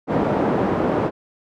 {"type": "band-pass noise", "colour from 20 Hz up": "pink", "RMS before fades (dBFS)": -20, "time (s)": [0.07, 1.11], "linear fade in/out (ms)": 50, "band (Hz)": [210, 730], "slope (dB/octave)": 12, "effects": []}